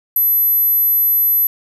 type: tone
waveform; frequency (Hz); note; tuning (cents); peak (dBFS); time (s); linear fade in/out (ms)
sine; 12000; F#9; +23; -11; 0.16-1.47; 2
effects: 7-bit